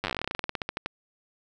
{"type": "slowing click train", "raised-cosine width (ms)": 0.3, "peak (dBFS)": -13, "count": 24, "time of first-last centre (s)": [0.04, 0.86], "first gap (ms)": 9, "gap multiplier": 1.11, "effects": []}